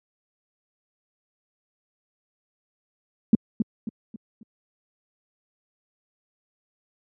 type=tone with echo; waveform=sine; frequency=220 Hz; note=A3; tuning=in tune; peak=-10 dBFS; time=3.33-3.35 s; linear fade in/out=2 ms; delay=270 ms; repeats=4; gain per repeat=-8 dB; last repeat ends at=4.43 s; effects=high-pass 100 Hz 12 dB/octave